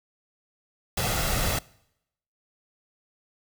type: noise with comb filter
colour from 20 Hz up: pink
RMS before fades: -26 dBFS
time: 0.97-1.59 s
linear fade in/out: 5 ms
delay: 1.5 ms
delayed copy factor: +0.5
effects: noise-tail reverb RT60 0.8 s tail -23 dB re dry